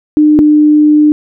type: tone pair in turn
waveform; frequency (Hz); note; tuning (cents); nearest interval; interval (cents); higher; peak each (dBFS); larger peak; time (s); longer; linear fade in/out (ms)
sine; 302.2 / 300.7; D4 / D4; +50 / +41; unison; 9; first; -3; neither; 0.17-0.39 / 0.39-1.12; second; 0
effects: none